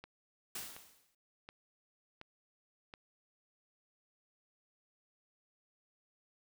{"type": "click train", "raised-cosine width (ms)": 0.3, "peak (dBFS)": -32, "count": 5, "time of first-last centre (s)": [0.04, 2.939], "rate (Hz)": 1.38}
{"type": "noise with exponential decay", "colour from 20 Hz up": "white", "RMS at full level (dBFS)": -40, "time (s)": [0.55, 1.15], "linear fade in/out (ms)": 5, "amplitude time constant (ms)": 130}
{"effects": []}